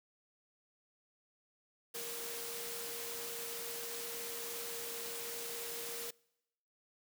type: tone in noise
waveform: sine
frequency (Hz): 467.9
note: A#4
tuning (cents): +6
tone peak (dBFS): -47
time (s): 1.94-6.11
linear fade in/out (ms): 10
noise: white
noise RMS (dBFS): -43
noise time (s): 1.94-6.11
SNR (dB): -7
effects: noise-tail reverb RT60 0.9 s tail -26 dB re dry + high-pass 150 Hz 12 dB/octave